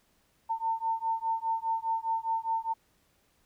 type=beating tone pair; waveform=sine; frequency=900 / 904.9 Hz; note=A5 / A5; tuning=+39 / +48 cents; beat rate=4.9 Hz; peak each=-31 dBFS; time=0.49-2.74 s; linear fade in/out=20 ms; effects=pink hiss -69 dBFS RMS until 3.45 s